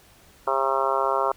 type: harmonic tone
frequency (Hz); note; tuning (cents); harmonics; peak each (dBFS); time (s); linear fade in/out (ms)
135; C#3; -45; 3 / 4 / 5 / 6 / 7 / 8 / 9 / 10; -29 / -28 / -28 / -31 / -27 / -27 / -31 / -30; 0.47-1.32; 5
effects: pink hiss -54 dBFS RMS until 1.36 s